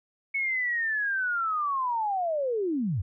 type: linear sweep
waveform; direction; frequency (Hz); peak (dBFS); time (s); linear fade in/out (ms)
sine; down; 2217 to 76.9; -25; 0.34-3.02; 10
effects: none